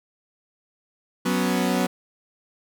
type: chord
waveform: sawtooth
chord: F# suspended fourth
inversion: none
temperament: equal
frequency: 185 / 246.9 / 277.2 Hz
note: F#3 / B3 / C#4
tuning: 0 / 0 / 0 cents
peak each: -20 / -20 / -24 dBFS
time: 1.25-1.87 s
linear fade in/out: 10 ms
effects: none